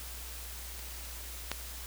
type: clicks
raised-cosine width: 0.2 ms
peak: -29 / -14 dBFS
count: 2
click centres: 0.793 / 1.516 s
effects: added 60 Hz sine -44 dBFS peak until 1.86 s + white hiss -45 dBFS RMS until 1.86 s